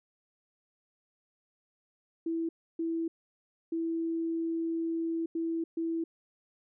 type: tone bursts at uneven times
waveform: sine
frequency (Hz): 329.6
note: E4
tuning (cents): 0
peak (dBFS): -29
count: 5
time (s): 2.26-2.49 / 2.79-3.08 / 3.72-5.26 / 5.35-5.64 / 5.77-6.04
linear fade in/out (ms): 5
effects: none